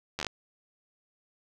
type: slowing click train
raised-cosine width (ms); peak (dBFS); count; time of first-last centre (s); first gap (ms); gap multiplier
0.2; -15; 6; 0.19-0.267; 11; 1.17
effects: none